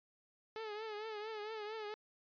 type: tone with vibrato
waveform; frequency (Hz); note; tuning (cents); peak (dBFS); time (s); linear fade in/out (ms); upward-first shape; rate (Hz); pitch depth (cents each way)
sawtooth; 430; A4; -40; -38; 0.56-1.94; 0; triangle; 4.4; 82
effects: resampled to 11025 Hz